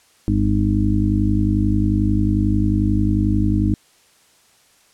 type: harmonic tone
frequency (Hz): 51.2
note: G#1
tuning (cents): -24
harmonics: 1 / 2 / 4 / 5 / 6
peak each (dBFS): -21 / -19 / -21 / -25 / -21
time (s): 0.28-3.74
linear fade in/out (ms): 0
effects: white hiss -55 dBFS RMS until 4.93 s + low-pass 10000 Hz 12 dB/octave